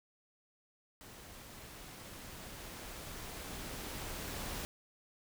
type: noise with level ramp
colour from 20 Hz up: pink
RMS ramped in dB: -53 to -41 dBFS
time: 1.01-4.65 s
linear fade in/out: 0 ms
effects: none